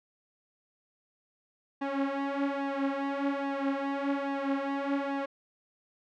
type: tone with flanger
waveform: sawtooth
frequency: 277.2 Hz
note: C#4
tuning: in tune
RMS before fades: -31 dBFS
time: 1.81-5.26 s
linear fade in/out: 10 ms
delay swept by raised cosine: 1.1 to 6.2 ms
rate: 1.2 Hz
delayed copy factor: +0.75
effects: low-pass 2000 Hz 12 dB/octave